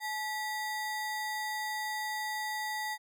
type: ring-modulated tone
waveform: square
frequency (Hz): 1405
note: F6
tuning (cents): +10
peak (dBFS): -31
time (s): 0-2.98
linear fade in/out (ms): 50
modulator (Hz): 547
effects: none